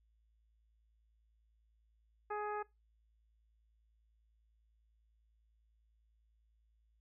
harmonic tone, 418.4 Hz, G#4, 13 cents sharp, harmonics 1 / 2 / 3 / 4 / 5 / 6, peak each -41 / -41 / -44 / -49 / -58 / -60 dBFS, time 2.3-2.63 s, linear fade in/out 10 ms, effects noise-tail reverb RT60 0.2 s tail -21 dB re dry + added 55 Hz sine -70 dBFS peak until 7 s

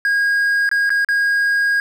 triangle tone with dropouts, 1634 Hz, G#6, 29 cents flat, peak -12 dBFS, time 0.05-1.8 s, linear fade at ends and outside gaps 1 ms, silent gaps 0.691-0.714 / 0.894-0.903 / 1.047-1.087 s, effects none

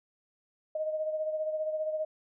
sine beating tone pair, 621 / 636 Hz, D#5 / D#5, -3 / +38 cents, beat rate 15 Hz, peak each -30 / -39 dBFS, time 0.75-2.05 s, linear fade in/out 5 ms, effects none

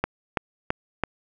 click train, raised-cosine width 0.5 ms, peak -7 dBFS, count 4, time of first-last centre 0.04-1.037 s, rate 3.01 Hz, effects none

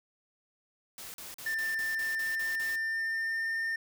white noise bursts, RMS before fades -44 dBFS, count 9, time 0.98-2.756 s, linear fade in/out 0 ms, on 160 ms, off 42 ms
triangle tone with pitch glide, 1785 to 1812 Hz, A6 to A#6, +24 to -50 cents, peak -28 dBFS, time 1.46-3.76 s, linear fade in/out 5 ms, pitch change +26 cents, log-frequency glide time 1.86-3.64 s
effects none

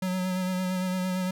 square tone with vibrato, 184.5 Hz, F#3, 5 cents flat, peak -27 dBFS, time 0.02-1.31 s, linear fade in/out 5 ms, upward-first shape sine, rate 8.8 Hz, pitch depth 25 cents each way, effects none

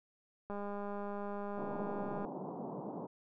click train, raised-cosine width 1 ms, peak -29 dBFS, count 356, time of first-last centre 0.5-2.249 s, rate 203 Hz
pink band-pass noise, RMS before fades -43 dBFS, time 1.57-3.07 s, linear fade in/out 10 ms, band 150 to 970 Hz, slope 48 dB/octave
effects none

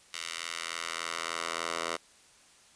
10% pulse tone with high-pass filter sweep, 83.4 Hz, E2, 21 cents sharp, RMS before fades -36 dBFS, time 0.13-1.97 s, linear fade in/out 10 ms, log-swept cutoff 2400 to 710 Hz, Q 0.89, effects white hiss -59 dBFS RMS until 2.75 s + resampled to 22050 Hz

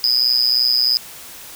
triangle tone with amplitude modulation, 4996 Hz, D#8, 6 cents sharp, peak -8 dBFS, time 0.04-0.97 s, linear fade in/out 0 ms, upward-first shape sine, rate 123 Hz, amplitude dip 100%, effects white hiss -37 dBFS RMS until 1.55 s

